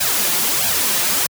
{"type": "noise with flanger", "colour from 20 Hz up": "white", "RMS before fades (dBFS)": -18, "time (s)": [0, 1.27], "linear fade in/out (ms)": 10, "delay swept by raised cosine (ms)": [1.2, 5.8], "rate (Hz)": 1.5, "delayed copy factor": 0.95, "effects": ["high-pass 80 Hz 12 dB/octave"]}